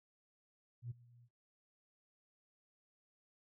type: tone with ADSR envelope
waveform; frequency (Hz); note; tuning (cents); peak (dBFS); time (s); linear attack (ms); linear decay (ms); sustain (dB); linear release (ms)
sine; 120; B2; -49; -38; 0.82-1.29; 85; 17; -23; 51
effects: noise-tail reverb RT60 0.7 s tail -26 dB re dry + tanh soft clip ceiling -35 dBFS